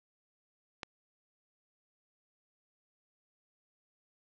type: click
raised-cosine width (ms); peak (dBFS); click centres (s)
0.2; -20; 0.832
effects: low-pass 5000 Hz 12 dB/octave